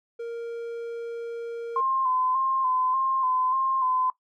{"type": "tone", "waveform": "triangle", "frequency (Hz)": 466.2, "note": "A#4", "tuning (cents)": 0, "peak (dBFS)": -28, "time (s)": [0.19, 1.81], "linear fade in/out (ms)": 10}
{"type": "tone with vibrato", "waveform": "sine", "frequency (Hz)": 1041, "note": "C6", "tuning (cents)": -9, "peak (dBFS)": -22, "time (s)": [1.76, 4.1], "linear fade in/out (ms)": 2, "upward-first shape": "square", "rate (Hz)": 1.7, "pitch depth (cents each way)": 32}
{"effects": ["noise-tail reverb RT60 0.1 s tail -17 dB re dry"]}